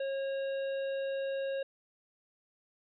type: harmonic tone with a mistuned harmonic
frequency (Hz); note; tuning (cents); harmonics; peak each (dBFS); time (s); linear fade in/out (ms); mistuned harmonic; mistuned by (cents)
543; C#5; -36; 1 / 3 / 5 / 7; -32 / -46 / -50 / -53; 0-1.63; 5; 5; +41
effects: none